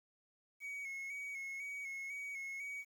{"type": "tone with vibrato", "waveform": "triangle", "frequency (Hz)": 2217, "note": "C#7", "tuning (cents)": 0, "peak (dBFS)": -40, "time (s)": [0.6, 2.85], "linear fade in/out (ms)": 50, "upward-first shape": "square", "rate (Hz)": 2, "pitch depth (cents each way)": 32, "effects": ["11-bit"]}